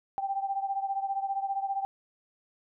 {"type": "beating tone pair", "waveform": "sine", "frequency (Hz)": [782, 797], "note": ["G5", "G5"], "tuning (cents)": [-4, 28], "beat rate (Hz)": 15, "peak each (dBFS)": [-30, -34], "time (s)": [0.18, 1.85], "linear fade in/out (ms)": 0, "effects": []}